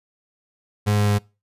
35% pulse tone with pitch steps, 104.1 / 103.5 / 102.9 Hz, G#2 / G#2 / G#2, +5 / -5 / -16 cents, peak -15 dBFS, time 0.86-1.19 s, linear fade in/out 20 ms, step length 110 ms, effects noise-tail reverb RT60 0.3 s tail -25 dB re dry + resampled to 32000 Hz

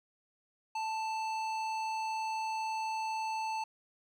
sine tone with hard clipping, 882 Hz, A5, 4 cents sharp, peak -35 dBFS, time 0.75-3.64 s, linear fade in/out 5 ms, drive 13 dB, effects none

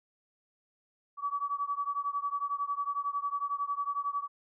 sine beating tone pair, 1138 / 1149 Hz, C#6 / D6, +45 / -38 cents, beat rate 11 Hz, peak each -33 / -34 dBFS, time 1.17-4.28 s, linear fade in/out 50 ms, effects none

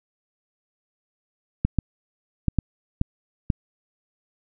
clicks, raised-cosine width 5 ms, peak -7 dBFS, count 6, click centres 1.65 / 1.787 / 2.483 / 2.587 / 3.014 / 3.502 s, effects none

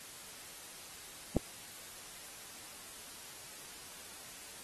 clicks, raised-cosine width 2 ms, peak -28 / -15 dBFS, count 2, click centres 1.363 / 1.367 s, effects white hiss -50 dBFS RMS until 4.63 s + AAC 32 kbps

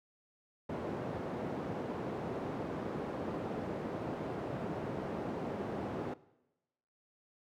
white band-pass noise, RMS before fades -39 dBFS, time 0.69-6.14 s, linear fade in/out 5 ms, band 120 to 510 Hz, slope 12 dB/octave, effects noise-tail reverb RT60 1.0 s tail -20 dB re dry

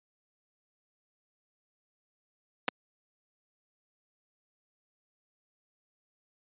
clicks, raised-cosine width 0.3 ms, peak -11 dBFS, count 2, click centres 2.682 / 2.686 s, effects high-pass 200 Hz 12 dB/octave + resampled to 8000 Hz

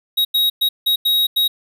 square tone bursts at uneven times, 3800 Hz, A#7, 33 cents sharp, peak -14 dBFS, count 6, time 0.17-0.25 / 0.34-0.5 / 0.61-0.69 / 0.86-0.96 / 1.05-1.27 / 1.36-1.48 s, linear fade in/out 10 ms, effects none

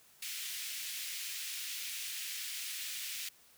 pink high-pass noise, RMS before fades -41 dBFS, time 0.22-3.29 s, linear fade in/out 5 ms, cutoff 2200 Hz, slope 24 dB/octave, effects white hiss -63 dBFS RMS until 3.57 s

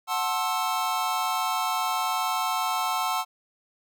square chord, F# half-diminished seventh, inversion none, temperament equal with one note detuned, 740 / 880 / 1061.1 / 1318.5 Hz, F#5 / A5 / C6 / E6, 0 / 0 / +24 / 0 cents, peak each -31 dBFS, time 0.07-3.25 s, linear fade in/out 50 ms, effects none

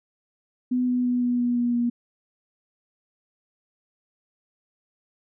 sine tone with pitch steps, 250 / 248.1 / 246.3 / 244.4 / 242.6 / 240.8 / 239 Hz, B3 / B3 / B3 / B3 / B3 / B3 / A#3, +21 / +8 / -5 / -18 / -31 / -44 / +43 cents, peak -20 dBFS, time 0.71-1.9 s, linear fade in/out 10 ms, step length 170 ms, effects none

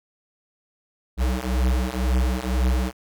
square beating tone pair, 61.74 / 63.74 Hz, B1 / C2, 0 / -45 cents, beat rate 2 Hz, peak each -24 / -23 dBFS, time 1.17-2.93 s, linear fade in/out 50 ms, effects none

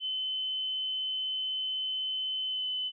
sine tone with pitch glide, 3048 to 3023 Hz, G7 to F#7, -49 to +36 cents, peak -30 dBFS, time 0-2.92 s, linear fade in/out 50 ms, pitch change -15 cents, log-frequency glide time 2.46-2.67 s, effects none

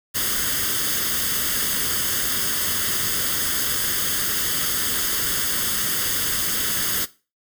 white noise with comb filter, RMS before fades -23 dBFS, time 0.14-7.06 s, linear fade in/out 20 ms, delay 0.61 ms, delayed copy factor +0.7, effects noise-tail reverb RT60 0.3 s tail -17 dB re dry

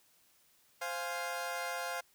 20% pulse chord, F minor, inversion second, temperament equal, 523.3 / 698.5 / 830.6 Hz, C5 / F5 / Ab5, 0 / 0 / 0 cents, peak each -36 / -34 / -38 dBFS, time 0.81-2.01 s, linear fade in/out 10 ms, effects white hiss -68 dBFS RMS until 2.14 s

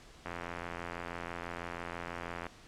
click train, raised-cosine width 0.5 ms, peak -24 dBFS, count 191, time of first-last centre 0.26-2.467 s, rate 86.1 Hz, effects pink hiss -56 dBFS RMS until 2.67 s + low-pass 7000 Hz 12 dB/octave

